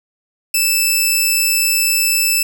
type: tone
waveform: 10% pulse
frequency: 2636 Hz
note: E7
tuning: 1 cent flat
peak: -4 dBFS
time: 0.54-2.43 s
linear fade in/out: 5 ms
effects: none